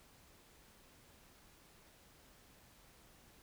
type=silence; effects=pink hiss -64 dBFS RMS until 3.42 s